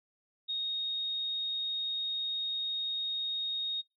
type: tone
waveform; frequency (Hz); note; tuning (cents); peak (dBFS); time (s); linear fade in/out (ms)
sine; 3729; A#7; 0; -31; 0.48-3.82; 20
effects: noise-tail reverb RT60 0.2 s tail -26 dB re dry